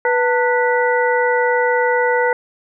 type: harmonic tone with a mistuned harmonic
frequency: 491.1 Hz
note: B4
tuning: 10 cents flat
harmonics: 1 / 2 / 3 / 4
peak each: -16 / -19 / -21 / -22 dBFS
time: 0.05-2.33 s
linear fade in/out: 2 ms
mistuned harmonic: 2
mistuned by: -150 cents
effects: none